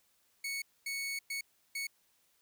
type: tone bursts at uneven times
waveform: sawtooth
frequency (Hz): 2217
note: C#7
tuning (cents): 0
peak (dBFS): -32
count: 4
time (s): 0.44-0.62 / 0.86-1.19 / 1.3-1.41 / 1.75-1.87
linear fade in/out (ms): 5
effects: white hiss -72 dBFS RMS until 2.41 s